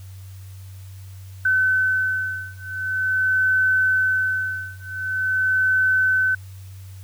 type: beating tone pair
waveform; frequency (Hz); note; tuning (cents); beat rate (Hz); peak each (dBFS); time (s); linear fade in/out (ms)
sine; 1520 / 1520.45; F#6 / F#6; +46 / +47; 0.45; -21; 1.45-6.35; 5
effects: added 95 Hz sine -36 dBFS peak until 7.03 s + white hiss -52 dBFS RMS until 7.03 s